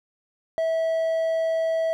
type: tone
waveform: triangle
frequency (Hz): 651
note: E5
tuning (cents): -22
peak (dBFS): -19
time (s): 0.58-1.93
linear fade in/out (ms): 0
effects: none